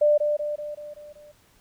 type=tone with echo; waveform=sine; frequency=594 Hz; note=D5; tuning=20 cents sharp; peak=-15 dBFS; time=0.01-0.18 s; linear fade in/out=10 ms; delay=190 ms; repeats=6; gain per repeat=-5 dB; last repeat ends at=1.32 s; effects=pink hiss -60 dBFS RMS until 1.6 s